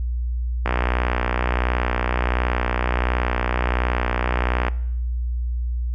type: click train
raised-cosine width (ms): 0.5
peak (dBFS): -6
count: 248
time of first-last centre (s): 0.66-4.683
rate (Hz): 61.4
effects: noise-tail reverb RT60 0.8 s tail -20 dB re dry + added 60 Hz sine -21 dBFS peak until 5.94 s